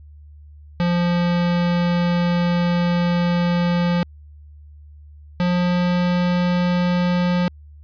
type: tone pair in turn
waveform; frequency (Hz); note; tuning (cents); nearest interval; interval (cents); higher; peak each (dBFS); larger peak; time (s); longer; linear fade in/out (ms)
square; 174.4 / 177.55; F3 / F3; -2 / +29; unison; 31; second; -17; neither; 0.8-4.03 / 5.4-7.48; first; 0
effects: added 74 Hz sine -40 dBFS peak until 7.83 s + resampled to 11025 Hz